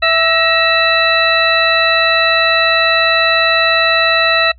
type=harmonic tone with a mistuned harmonic; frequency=660 Hz; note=E5; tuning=2 cents sharp; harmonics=1 / 2 / 3 / 4 / 6; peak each=-16 / -16 / -16 / -16 / -16 dBFS; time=0.02-4.52 s; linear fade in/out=10 ms; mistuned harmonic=3; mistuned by=-74 cents; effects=noise-tail reverb RT60 0.1 s tail -25 dB re dry + added 60 Hz sine -39 dBFS peak until 4.58 s